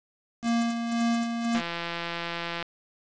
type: tone with tremolo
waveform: square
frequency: 233.1 Hz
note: A#3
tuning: in tune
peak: -23 dBFS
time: 0.42-1.62 s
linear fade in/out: 50 ms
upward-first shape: sine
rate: 1.9 Hz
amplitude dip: 55%
type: click train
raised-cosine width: 0.3 ms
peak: -16 dBFS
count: 184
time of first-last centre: 1.55-2.626 s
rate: 170 Hz
effects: resampled to 16000 Hz + 7-bit